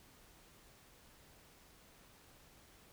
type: silence
effects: pink hiss -63 dBFS RMS until 2.92 s